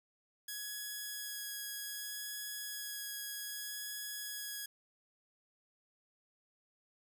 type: tone with vibrato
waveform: 5% pulse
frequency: 1670 Hz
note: G#6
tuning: 9 cents sharp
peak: -30 dBFS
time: 0.48-4.66 s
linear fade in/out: 5 ms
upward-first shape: sine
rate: 0.64 Hz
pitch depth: 9 cents each way
effects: none